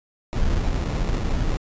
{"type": "noise with sample-and-hold", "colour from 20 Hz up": "brown", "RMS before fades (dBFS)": -22, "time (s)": [0.33, 1.57], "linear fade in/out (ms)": 0, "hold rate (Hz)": 1575, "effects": ["resampled to 16000 Hz"]}